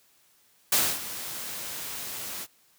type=noise with ADSR envelope; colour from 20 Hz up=white; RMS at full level=-21 dBFS; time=0.72-2.47 s; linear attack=5 ms; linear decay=260 ms; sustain=-15 dB; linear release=43 ms; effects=white hiss -63 dBFS RMS until 2.78 s + high-pass 60 Hz 12 dB/octave